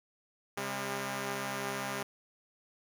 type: tone pair together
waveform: 5% pulse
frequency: 133.57 / 201.7 Hz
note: C3 / G3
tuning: +36 / +50 cents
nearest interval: perfect fifth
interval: 714 cents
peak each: -27 / -25 dBFS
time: 0.57-2.03 s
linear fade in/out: 5 ms
effects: none

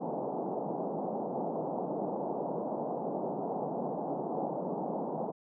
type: band-pass noise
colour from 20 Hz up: white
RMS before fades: -35 dBFS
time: 0-5.32 s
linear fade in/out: 20 ms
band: 150 to 850 Hz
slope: 48 dB/octave
effects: none

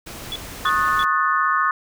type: noise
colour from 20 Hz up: pink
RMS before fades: -35 dBFS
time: 0.06-1.05 s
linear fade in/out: 10 ms
type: tone bursts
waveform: sine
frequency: 3417 Hz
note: G#7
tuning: 49 cents sharp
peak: -25 dBFS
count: 3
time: 0.32-1.028 s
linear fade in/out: 0 ms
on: 36 ms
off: 300 ms
type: chord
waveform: sine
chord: D# half-diminished seventh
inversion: third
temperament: equal with one note detuned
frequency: 1089.7 / 1244.5 / 1480 / 1760 Hz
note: C#6 / D#6 / F#6 / A6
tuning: -30 / 0 / 0 / 0 cents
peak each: -21 / -20 / -24 / -25 dBFS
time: 0.65-1.71 s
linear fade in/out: 2 ms
effects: none

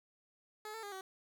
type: tone with pitch steps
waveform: 15% pulse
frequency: 427.4 / 446.4 / 406.4 / 380.3 Hz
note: G#4 / A4 / G#4 / F#4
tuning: +50 / +25 / -38 / +48 cents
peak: -37 dBFS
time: 0.65-1.01 s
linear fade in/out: 2 ms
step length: 90 ms
effects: none

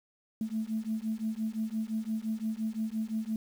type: beating tone pair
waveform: sine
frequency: 217.2 / 223 Hz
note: A3 / A3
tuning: -22 / +23 cents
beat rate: 5.8 Hz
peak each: -33 / -33 dBFS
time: 0.41-3.36 s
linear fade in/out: 2 ms
effects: tanh soft clip ceiling -23 dBFS + 9-bit

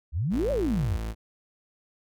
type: exponential two-way sweep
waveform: sine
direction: up then down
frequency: 65.41 to 603 to 65.41 Hz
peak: -24 dBFS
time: 0.12-0.99 s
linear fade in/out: 50 ms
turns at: 0.51 s
type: tone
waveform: 40% pulse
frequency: 55 Hz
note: A1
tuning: in tune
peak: -29 dBFS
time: 0.3-1.15 s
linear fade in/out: 50 ms
effects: none

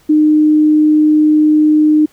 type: tone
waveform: sine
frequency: 305.2 Hz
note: D#4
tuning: 33 cents flat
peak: -6 dBFS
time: 0.09-2.06 s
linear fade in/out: 10 ms
effects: pink hiss -50 dBFS RMS until 2.12 s

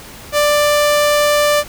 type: tone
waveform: sawtooth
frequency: 590 Hz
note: D5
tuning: 8 cents sharp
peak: -7 dBFS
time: 0.32-1.64 s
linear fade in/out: 50 ms
effects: pink hiss -35 dBFS RMS until 1.68 s

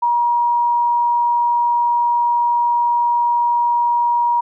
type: tone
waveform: sine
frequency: 953 Hz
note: A#5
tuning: 38 cents sharp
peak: -13 dBFS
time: 0.02-4.41 s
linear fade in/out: 10 ms
effects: none

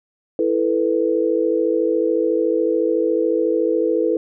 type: chord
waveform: sine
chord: E suspended fourth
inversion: none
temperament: equal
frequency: 329.6 / 440 / 493.9 Hz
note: E4 / A4 / B4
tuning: 0 / 0 / 0 cents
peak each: -20 dBFS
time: 0.39-4.17 s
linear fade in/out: 2 ms
effects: none

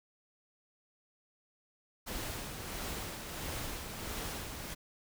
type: noise with tremolo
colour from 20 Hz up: pink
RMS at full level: -39 dBFS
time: 2.06-4.75 s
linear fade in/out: 20 ms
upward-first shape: sine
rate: 1.5 Hz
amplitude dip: 40%
effects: none

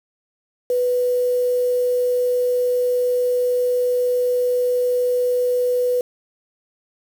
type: tone with quantisation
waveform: sine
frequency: 494.7 Hz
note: B4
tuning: 3 cents sharp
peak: -16 dBFS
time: 0.7-6.01 s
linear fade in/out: 2 ms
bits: 6
effects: none

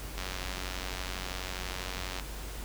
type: click train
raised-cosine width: 0.2 ms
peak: -19 dBFS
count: 187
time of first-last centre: 0.18-2.197 s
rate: 92.2 Hz
effects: added 50 Hz sine -39 dBFS peak until 2.64 s + pink hiss -44 dBFS RMS until 2.64 s

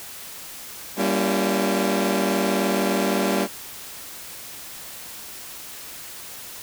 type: chord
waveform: 20% pulse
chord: G diminished seventh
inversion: none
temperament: just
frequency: 196 / 235.2 / 282.2 / 338.7 Hz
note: G3 / Bb3 / Db4 / Fb4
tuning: 0 / +16 / +31 / +47 cents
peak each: -18 / -22 / -22 / -23 dBFS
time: 0.96-3.48 s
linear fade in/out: 50 ms
effects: white hiss -38 dBFS RMS until 6.62 s

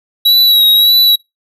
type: tone with vibrato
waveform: square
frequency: 3884 Hz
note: B7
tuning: 30 cents flat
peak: -6 dBFS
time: 0.25-1.16 s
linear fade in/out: 10 ms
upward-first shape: sine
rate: 1.7 Hz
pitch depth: 37 cents each way
effects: noise-tail reverb RT60 0.2 s tail -25 dB re dry

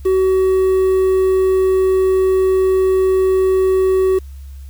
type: tone with quantisation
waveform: triangle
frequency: 377.6 Hz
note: F#4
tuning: 35 cents sharp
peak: -9 dBFS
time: 0.05-4.19 s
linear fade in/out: 10 ms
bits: 6
effects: added 68 Hz sine -30 dBFS peak until 4.69 s + white hiss -53 dBFS RMS until 4.69 s

